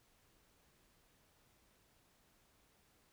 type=silence; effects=pink hiss -72 dBFS RMS until 3.12 s